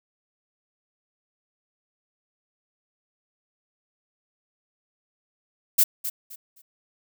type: noise with echo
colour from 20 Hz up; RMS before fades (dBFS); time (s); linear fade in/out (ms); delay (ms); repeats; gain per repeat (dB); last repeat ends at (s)
violet; -17; 5.78-5.84; 10; 260; 3; -12; 6.62
effects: none